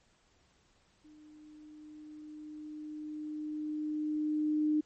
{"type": "tone with level ramp", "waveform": "sine", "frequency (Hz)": 304, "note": "D#4", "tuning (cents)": -40, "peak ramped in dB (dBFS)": [-54, -25], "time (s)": [1.04, 4.81], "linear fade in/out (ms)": 10, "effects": ["pink hiss -69 dBFS RMS until 4.85 s", "MP3 32 kbps"]}